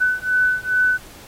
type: beating tone pair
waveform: sine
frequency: 1500 / 1502.4 Hz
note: F#6 / F#6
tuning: +23 / +26 cents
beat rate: 2.4 Hz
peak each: -19 dBFS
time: 0-0.98 s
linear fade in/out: 20 ms
effects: pink hiss -43 dBFS RMS until 1.27 s + AAC 48 kbps